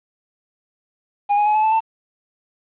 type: tone with pitch steps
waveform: triangle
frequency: 817 / 831.3 / 845.8 / 860.6 / 875.6 / 890.9 Hz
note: G#5 / G#5 / G#5 / A5 / A5 / A5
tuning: -29 / +1 / +31 / -39 / -9 / +21 cents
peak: -12 dBFS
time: 1.29-1.806 s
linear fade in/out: 20 ms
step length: 86 ms
effects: resampled to 8000 Hz + 8-bit